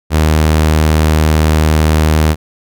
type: tone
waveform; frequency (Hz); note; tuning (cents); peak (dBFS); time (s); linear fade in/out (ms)
sawtooth; 77.78; D#2; 0; -4; 0.1-2.36; 50
effects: none